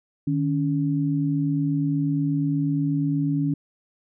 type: tone pair together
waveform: sine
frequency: 152.49 / 280.8 Hz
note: D#3 / C#4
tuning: -35 / +22 cents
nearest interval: major seventh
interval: 1057 cents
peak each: -23 dBFS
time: 0.27-3.54 s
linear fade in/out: 5 ms
effects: none